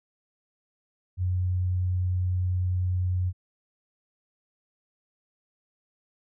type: tone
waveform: sine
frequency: 91 Hz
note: F#2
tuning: 28 cents flat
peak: -23 dBFS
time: 1.17-3.33 s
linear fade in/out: 50 ms
effects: none